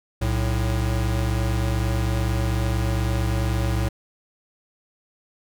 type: tone pair together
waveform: square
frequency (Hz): 62.12 / 111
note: B1 / A2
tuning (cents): +11 / +16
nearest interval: minor seventh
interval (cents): 1005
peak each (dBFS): -24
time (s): 0.21-3.89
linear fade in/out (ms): 10
effects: none